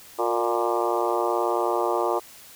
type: harmonic tone with a mistuned harmonic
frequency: 118.6 Hz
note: A#2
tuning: 30 cents sharp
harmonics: 3 / 4 / 5 / 6 / 7 / 8 / 9 / 10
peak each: -27 / -28 / -29 / -30 / -30 / -31 / -32 / -32 dBFS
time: 0.18-2.2 s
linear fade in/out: 20 ms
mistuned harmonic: 4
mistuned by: -40 cents
effects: white hiss -47 dBFS RMS until 2.55 s